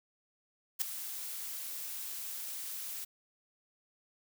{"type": "noise with ADSR envelope", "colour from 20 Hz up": "blue", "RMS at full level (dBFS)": -28, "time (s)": [0.79, 3.05], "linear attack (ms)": 27, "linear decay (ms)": 3, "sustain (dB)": -13, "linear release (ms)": 11, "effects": []}